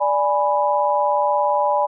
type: chord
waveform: sine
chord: G# diminished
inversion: second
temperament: equal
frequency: 587.3 / 830.6 / 987.8 Hz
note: D5 / G#5 / B5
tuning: 0 / 0 / 0 cents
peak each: -20 dBFS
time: 0-1.87 s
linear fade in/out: 20 ms
effects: none